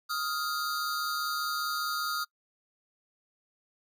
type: tone cluster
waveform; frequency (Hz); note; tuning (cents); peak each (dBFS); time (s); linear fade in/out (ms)
square; 1250 / 1395 / 4644; D#6 / F6 / D8; +8 / -2 / -20; -34 / -35 / -37; 0.09-2.25; 20
effects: noise-tail reverb RT60 0.1 s tail -25 dB re dry